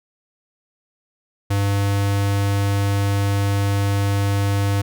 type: tone with notch filter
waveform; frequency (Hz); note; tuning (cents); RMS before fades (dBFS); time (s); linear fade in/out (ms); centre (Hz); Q
square; 100; G2; +35; -19; 1.5-4.82; 10; 210; 1.9
effects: none